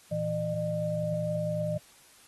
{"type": "tone cluster", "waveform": "sine", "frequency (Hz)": [113.8, 164.5, 605], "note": ["A#2", "E3", "D#5"], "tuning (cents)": [-41, -3, -49], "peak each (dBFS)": [-36, -32, -30], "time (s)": [0.11, 1.78], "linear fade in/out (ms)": 10, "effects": ["white hiss -57 dBFS RMS until 2.27 s", "AAC 32 kbps"]}